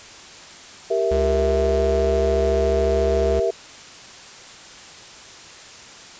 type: chord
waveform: sine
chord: E diminished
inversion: first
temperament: equal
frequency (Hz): 392 / 466.2 / 659.3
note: G4 / Bb4 / E5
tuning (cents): 0 / 0 / 0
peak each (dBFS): -22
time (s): 0.9-3.51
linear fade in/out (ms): 10
type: tone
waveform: square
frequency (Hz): 69.5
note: C#2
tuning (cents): +5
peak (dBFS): -23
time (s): 1.11-3.4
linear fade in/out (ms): 5
effects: white hiss -41 dBFS RMS until 6.19 s + resampled to 16000 Hz